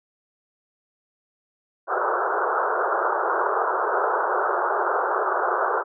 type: band-pass noise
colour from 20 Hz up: white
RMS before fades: -23 dBFS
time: 1.87-5.84 s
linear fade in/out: 50 ms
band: 360 to 1500 Hz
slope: 96 dB/octave
effects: none